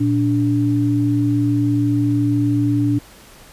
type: tone pair together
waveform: sine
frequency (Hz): 116.54 / 290.5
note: A#2 / D4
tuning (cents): 0 / -19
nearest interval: octave + major third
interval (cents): 1581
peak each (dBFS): -18 / -16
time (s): 0-2.99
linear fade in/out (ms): 10
effects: pink hiss -44 dBFS RMS until 3.52 s + resampled to 32000 Hz